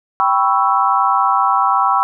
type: chord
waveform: sine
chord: C# half-diminished seventh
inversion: second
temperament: equal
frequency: 784 / 987.8 / 1108.7 / 1318.5 Hz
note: G5 / B5 / C#6 / E6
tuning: 0 / 0 / 0 / 0 cents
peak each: -17 dBFS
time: 0.2-2.03 s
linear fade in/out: 0 ms
effects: none

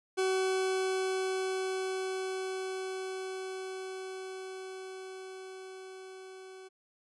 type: tone with level ramp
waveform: 40% pulse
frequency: 377.7 Hz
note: F#4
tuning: 36 cents sharp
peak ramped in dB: -26 to -46 dBFS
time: 0.17-6.69 s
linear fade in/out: 20 ms
effects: resampled to 24000 Hz

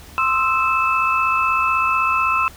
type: tone cluster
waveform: sine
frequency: 1049 / 1268 / 1324 / 2619 Hz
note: C6 / D#6 / E6 / E7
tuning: +4 / +32 / +7 / -12 cents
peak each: -20 / -28 / -19 / -21 dBFS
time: 0.18-2.48 s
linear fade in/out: 0 ms
effects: added 75 Hz sine -43 dBFS peak until 2.56 s + pink hiss -43 dBFS RMS until 2.56 s

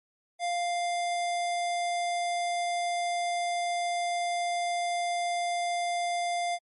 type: tone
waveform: square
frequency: 698.5 Hz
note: F5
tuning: in tune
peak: -28 dBFS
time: 0.39-6.59 s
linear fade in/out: 50 ms
effects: MP3 48 kbps

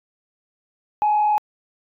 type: tone with frequency modulation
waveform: sine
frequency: 842 Hz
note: G#5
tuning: 24 cents sharp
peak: -14 dBFS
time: 1.02-1.38 s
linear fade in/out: 0 ms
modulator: 39.4 Hz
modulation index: 0.44
effects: tanh soft clip ceiling -12 dBFS

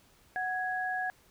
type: tone pair together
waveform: sine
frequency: 740 / 1663.5 Hz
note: F#5 / G#6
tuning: 0 / +2 cents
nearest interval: octave + major second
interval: 1402 cents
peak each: -33 / -33 dBFS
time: 0.36-1.1 s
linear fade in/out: 0 ms
effects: pink hiss -63 dBFS RMS until 1.3 s

